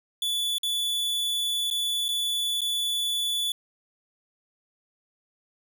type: tone with dropouts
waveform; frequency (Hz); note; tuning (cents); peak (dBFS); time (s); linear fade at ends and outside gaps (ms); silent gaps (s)
45% pulse; 3455; A7; -32; -25; 0.22-3.52; 2; 0.583-0.632 / 1.702-1.71 / 2.083-2.088 / 2.608-2.616
effects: none